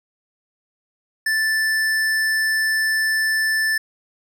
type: tone with hard clipping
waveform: triangle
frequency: 1760 Hz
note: A6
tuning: in tune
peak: -19 dBFS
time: 1.26-3.78 s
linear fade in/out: 5 ms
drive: 18 dB
effects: none